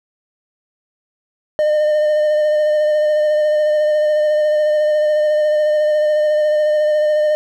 triangle tone with vibrato, 606 Hz, D#5, 46 cents flat, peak -10 dBFS, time 1.59-7.35 s, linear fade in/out 0 ms, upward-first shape sine, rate 14 Hz, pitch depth 18 cents each way, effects none

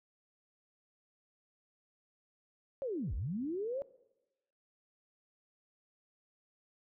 sine linear two-way sweep, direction down then up, 568 to 41.04 to 568 Hz, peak -34 dBFS, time 2.82-3.82 s, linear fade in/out 0 ms, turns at 3.14 s, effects noise-tail reverb RT60 1.0 s tail -21 dB re dry

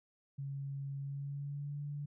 sine tone with pitch glide, 138.7 to 145.01 Hz, C#3 to D3, +1 to -22 cents, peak -38 dBFS, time 0.38-2.06 s, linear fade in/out 10 ms, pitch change +77 cents, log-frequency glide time 0.99-1.81 s, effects none

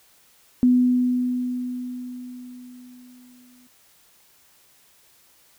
sine tone with exponential decay, 249 Hz, B3, 14 cents sharp, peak -12 dBFS, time 0.63-3.67 s, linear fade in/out 0 ms, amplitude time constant 660 ms, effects white hiss -57 dBFS RMS until 5.58 s

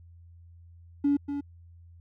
triangle tone with echo, 284.9 Hz, C#4, 48 cents sharp, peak -17 dBFS, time 1.04-1.17 s, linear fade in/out 10 ms, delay 240 ms, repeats 1, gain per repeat -10 dB, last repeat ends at 1.41 s, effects tanh soft clip ceiling -18 dBFS + added 85 Hz sine -49 dBFS peak until 2 s

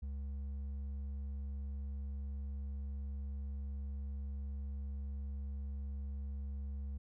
sine tone with hard clipping, 69.3 Hz, C#2, in tune, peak -40 dBFS, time 0.02-6.98 s, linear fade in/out 10 ms, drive 4 dB, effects none

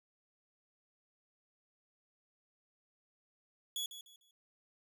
sawtooth tone with echo, 3379 Hz, G#7, 29 cents sharp, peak -33 dBFS, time 3.76-3.86 s, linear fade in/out 2 ms, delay 150 ms, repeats 3, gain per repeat -11 dB, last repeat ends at 4.31 s, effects none

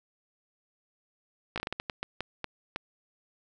slowing click train, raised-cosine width 0.3 ms, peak -16 dBFS, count 12, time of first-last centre 1.56-2.761 s, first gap 17 ms, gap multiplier 1.34, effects none

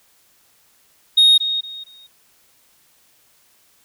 sine tone with echo, 3729 Hz, A#7, in tune, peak -6 dBFS, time 1.17-1.38 s, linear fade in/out 10 ms, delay 230 ms, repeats 3, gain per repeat -12 dB, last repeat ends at 2.07 s, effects tanh soft clip ceiling -7 dBFS + white hiss -57 dBFS RMS until 3.84 s

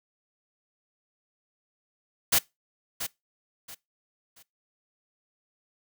white noise with echo, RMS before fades -21 dBFS, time 2.32-2.39 s, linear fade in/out 10 ms, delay 680 ms, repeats 3, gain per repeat -11 dB, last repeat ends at 4.43 s, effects noise-tail reverb RT60 0.2 s tail -22 dB re dry

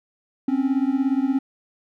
triangle beating tone pair, 261.6 / 278.6 Hz, C4 / C#4, 0 / +9 cents, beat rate 17 Hz, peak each -19 / -20 dBFS, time 0.48-1.39 s, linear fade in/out 5 ms, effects none

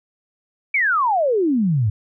sine exponential sweep, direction down, 2349 to 98 Hz, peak -15 dBFS, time 0.74-1.9 s, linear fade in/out 5 ms, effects none

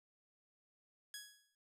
10% pulse tone with exponential decay, 1669 Hz, G#6, 8 cents sharp, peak -35 dBFS, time 1.14-1.55 s, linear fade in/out 1 ms, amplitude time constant 88 ms, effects none

